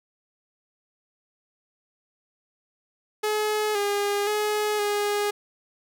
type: tone with pitch steps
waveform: sawtooth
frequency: 425.4 / 406.8 / 421.8 / 412.4 Hz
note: G#4 / G#4 / G#4 / G#4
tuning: +42 / -36 / +27 / -12 cents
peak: -19 dBFS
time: 3.23-5.31 s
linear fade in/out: 10 ms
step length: 520 ms
effects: none